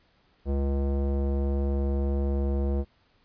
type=tone with low-pass filter; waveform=square; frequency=69.3 Hz; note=C#2; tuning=in tune; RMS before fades=-26 dBFS; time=0.45-2.85 s; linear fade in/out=50 ms; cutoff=520 Hz; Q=1.6; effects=pink hiss -65 dBFS RMS until 3.24 s + resampled to 11025 Hz